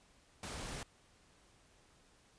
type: noise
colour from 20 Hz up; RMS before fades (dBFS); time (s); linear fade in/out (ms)
pink; -44; 0.43-0.83; 2
effects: pink hiss -67 dBFS RMS until 2.38 s + resampled to 22050 Hz